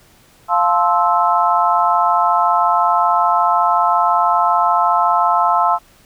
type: chord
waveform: sine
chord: F major seventh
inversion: none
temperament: just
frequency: 698.5 / 873.1 / 1047.7 / 1309.6 Hz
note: F5 / A5 / C6 / E6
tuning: 0 / -14 / +2 / -12 cents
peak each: -17 dBFS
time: 0.48-5.79 s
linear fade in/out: 50 ms
effects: pink hiss -50 dBFS RMS until 6.05 s